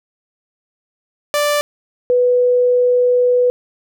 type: tone pair in turn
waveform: sawtooth / sine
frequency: 587.3 / 493.9 Hz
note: D5 / B4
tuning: 0 / 0 cents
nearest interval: minor third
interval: 300 cents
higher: first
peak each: -10 dBFS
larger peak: neither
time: 1.34-1.61 / 2.1-3.5 s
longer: second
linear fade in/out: 0 ms
effects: none